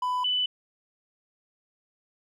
triangle / sine tone pair in turn, 998 / 2991 Hz, B5 / F#7, +18 / +18 cents, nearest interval octave + perfect fifth, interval 1900 cents, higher second, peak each -23 dBFS, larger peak neither, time 0.02-0.24 / 0.24-0.46 s, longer neither, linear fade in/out 5 ms, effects none

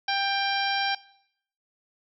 harmonic tone, 791 Hz, G5, 15 cents sharp, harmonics 1 / 2 / 3 / 4 / 5 / 6 / 7, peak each -27 / -30 / -32 / -33 / -34 / -35 / -35 dBFS, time 0.08-0.95 s, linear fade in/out 5 ms, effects noise-tail reverb RT60 0.7 s tail -21 dB re dry

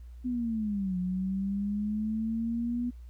sine linear two-way sweep, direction down then up, 253.3 to 180 to 245 Hz, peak -28 dBFS, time 0.24-2.91 s, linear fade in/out 20 ms, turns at 0.98 s, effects added 60 Hz sine -43 dBFS peak until 3.09 s + pink hiss -70 dBFS RMS until 3.09 s

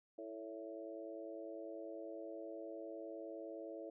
harmonic tone with a mistuned harmonic, 110 Hz, A2, in tune, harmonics 3 / 4 / 5 / 6, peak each -50 / -52 / -50 / -52 dBFS, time 0.18-3.9 s, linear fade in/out 5 ms, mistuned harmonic 5, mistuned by +32 cents, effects none

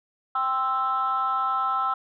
sine chord, C major, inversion second, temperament equal, 784 / 1046.5 / 1318.5 Hz, G5 / C6 / E6, 0 / 0 / 0 cents, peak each -28 / -28 / -23 dBFS, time 0.35-1.94 s, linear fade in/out 5 ms, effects tanh soft clip ceiling -16 dBFS

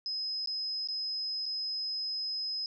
sine tone with dropouts, 5080 Hz, D#8, 35 cents sharp, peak -32 dBFS, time 0.06-2.66 s, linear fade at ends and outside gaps 1 ms, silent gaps 0.46-0.473 / 0.874-0.886 / 1.457-1.462 s, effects none

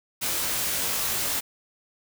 white noise with comb filter, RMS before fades -27 dBFS, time 0.21-1.41 s, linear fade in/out 20 ms, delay 20 ms, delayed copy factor -0.85, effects none

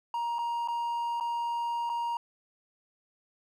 triangle tone with dropouts, 941 Hz, A#5, 16 cents sharp, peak -27 dBFS, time 0.14-2.17 s, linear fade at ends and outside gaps 2 ms, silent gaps 0.385-0.389 / 0.676-0.684 / 1.2-1.208 / 1.894-1.898 s, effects none

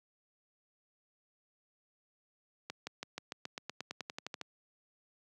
accelerating click train, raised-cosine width 0.2 ms, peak -22 dBFS, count 16, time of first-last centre 2.7-4.413 s, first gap 170 ms, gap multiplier 0.94, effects high-pass 150 Hz 12 dB/octave

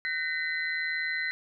sine tone cluster, 1521 / 1859 / 2020 / 4067 Hz, F#6 / A#6 / B6 / C8, +47 / -5 / +39 / -50 cents, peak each -37 / -33 / -31 / -40 dBFS, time 0.05-1.31 s, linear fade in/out 0 ms, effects none

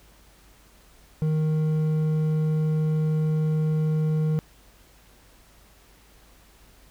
triangle tone with hard clipping, 155.56 Hz, D#3, in tune, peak -22 dBFS, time 1.22-4.39 s, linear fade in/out 0 ms, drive 9 dB, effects added 50 Hz sine -56 dBFS peak until 6.9 s + pink hiss -56 dBFS RMS until 6.9 s

